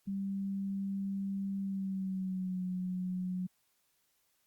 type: tone with pitch glide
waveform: sine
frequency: 196 to 182.87 Hz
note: G3 to F#3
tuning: 0 to -20 cents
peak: -33 dBFS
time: 0.07-3.47 s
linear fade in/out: 10 ms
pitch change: -120 cents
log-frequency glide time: 1.6-2.64 s
effects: white hiss -75 dBFS RMS until 4.46 s + Opus 48 kbps